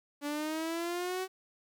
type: linear sweep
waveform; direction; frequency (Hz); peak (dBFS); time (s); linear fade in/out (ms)
sawtooth; up; 286.5 to 379; -29; 0.21-1.28; 50
effects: 11-bit